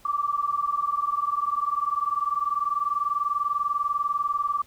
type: tone pair together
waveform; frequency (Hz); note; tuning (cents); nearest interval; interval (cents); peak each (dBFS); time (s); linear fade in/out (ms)
sine; 1154.5 / 1174.7; D6 / D6; -30 / 0; unison; 30; -26; 0.05-4.62; 5
effects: pink hiss -56 dBFS RMS until 4.66 s